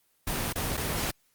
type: noise with dropouts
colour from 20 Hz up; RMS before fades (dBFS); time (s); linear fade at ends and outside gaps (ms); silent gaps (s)
pink; -30; 0.27-1.11; 5; 0.528-0.556 / 0.77-0.775
effects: white hiss -69 dBFS RMS until 1.34 s + Opus 24 kbps